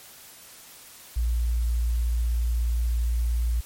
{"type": "tone", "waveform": "sine", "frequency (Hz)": 58.4, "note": "A#1", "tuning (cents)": 4, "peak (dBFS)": -21, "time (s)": [1.16, 3.61], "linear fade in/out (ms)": 10, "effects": ["white hiss -47 dBFS RMS until 3.65 s", "MP3 64 kbps"]}